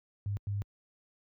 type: tone bursts at uneven times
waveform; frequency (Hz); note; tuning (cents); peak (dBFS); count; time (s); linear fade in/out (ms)
sine; 101.1; G#2; -46; -30; 2; 0.26-0.37 / 0.47-0.62; 0
effects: high-pass 60 Hz 12 dB/octave